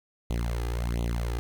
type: tone with flanger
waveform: sawtooth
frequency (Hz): 58.5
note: A#1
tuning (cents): +7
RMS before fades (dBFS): -29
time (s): 0.3-1.39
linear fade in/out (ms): 0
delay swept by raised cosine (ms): 0.28 to 2.48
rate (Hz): 1.4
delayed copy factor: +1
effects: 9-bit